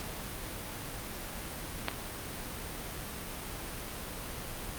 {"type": "clicks", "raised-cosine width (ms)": 0.3, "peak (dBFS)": [-13, -24], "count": 2, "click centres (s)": [1.884, 1.914], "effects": ["pink hiss -40 dBFS RMS until 4.78 s", "Opus 48 kbps"]}